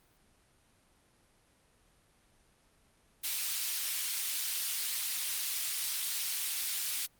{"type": "high-pass noise", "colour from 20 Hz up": "pink", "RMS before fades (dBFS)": -34, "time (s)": [3.23, 7.07], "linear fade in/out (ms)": 20, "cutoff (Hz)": 3400, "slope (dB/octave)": 12, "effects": ["pink hiss -67 dBFS RMS until 7.19 s", "Opus 32 kbps"]}